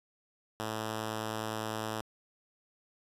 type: tone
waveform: 5% pulse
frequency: 109.7 Hz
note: A2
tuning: 5 cents flat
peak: -23 dBFS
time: 0.6-2.01 s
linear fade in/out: 0 ms
effects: resampled to 32000 Hz